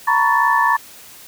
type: tone cluster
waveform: sine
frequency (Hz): 917 / 980 / 1117 / 1756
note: A#5 / B5 / C#6 / A6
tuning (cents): -29 / -14 / +13 / -4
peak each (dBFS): -18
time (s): 0.07-0.77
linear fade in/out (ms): 10
effects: white hiss -41 dBFS RMS until 1.27 s